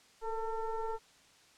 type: tone with frequency modulation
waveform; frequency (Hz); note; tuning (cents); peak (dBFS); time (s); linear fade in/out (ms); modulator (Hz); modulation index
sine; 443.2; A4; +13; -33; 0.21-0.99; 50; 453; 1.4
effects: white hiss -62 dBFS RMS until 1.57 s + low-pass 7000 Hz 12 dB/octave